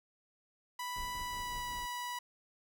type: tone with pitch glide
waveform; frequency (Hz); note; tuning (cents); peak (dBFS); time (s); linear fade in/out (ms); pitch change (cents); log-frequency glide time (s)
sawtooth; 987.8 to 978.7; B5 to B5; 0 to -16; -34; 0.79-2.19; 5; -16; 1.17-1.72
type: noise with tremolo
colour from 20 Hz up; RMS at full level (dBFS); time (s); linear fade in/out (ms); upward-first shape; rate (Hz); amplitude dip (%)
brown; -47; 0.96-1.86; 2; square; 5.4; 30
effects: none